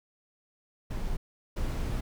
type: noise bursts at uneven times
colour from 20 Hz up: brown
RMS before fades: -31 dBFS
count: 2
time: 0.9-1.17 / 1.56-2.01 s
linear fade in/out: 10 ms
effects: none